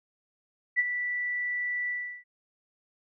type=tone with ADSR envelope; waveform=sine; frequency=1966 Hz; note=B6; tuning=8 cents flat; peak=-19 dBFS; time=0.76-2.24 s; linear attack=31 ms; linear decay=34 ms; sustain=-9 dB; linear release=350 ms; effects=none